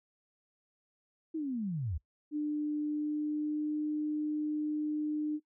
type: linear sweep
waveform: sine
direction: down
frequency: 329.6 to 67.4 Hz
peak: -32 dBFS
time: 1.34-1.98 s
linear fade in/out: 10 ms
type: tone with pitch glide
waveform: sine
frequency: 298.9 to 302.2 Hz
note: D4 to D4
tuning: +31 to +50 cents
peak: -30 dBFS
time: 2.31-5.4 s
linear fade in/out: 50 ms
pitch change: +19 cents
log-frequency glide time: 2.83-3.77 s
effects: noise-tail reverb RT60 0.1 s tail -21 dB re dry